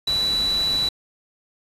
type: tone in noise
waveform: sine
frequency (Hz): 3951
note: B7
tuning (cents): 0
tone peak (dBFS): -19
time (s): 0.07-0.89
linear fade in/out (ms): 5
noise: pink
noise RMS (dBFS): -33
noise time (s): 0.07-0.89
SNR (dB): +11
effects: resampled to 32000 Hz